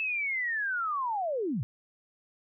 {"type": "linear sweep", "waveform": "sine", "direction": "down", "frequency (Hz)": [2637, 98.2], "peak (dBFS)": -28, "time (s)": [0, 1.63], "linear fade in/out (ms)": 0, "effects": []}